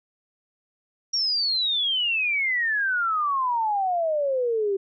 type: exponential sweep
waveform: sine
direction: down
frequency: 5650 to 384 Hz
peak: -21 dBFS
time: 1.13-4.77 s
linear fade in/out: 10 ms
effects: none